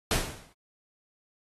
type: noise with exponential decay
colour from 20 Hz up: pink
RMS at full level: -23 dBFS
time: 0.11-0.53 s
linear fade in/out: 2 ms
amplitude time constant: 90 ms
effects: AAC 32 kbps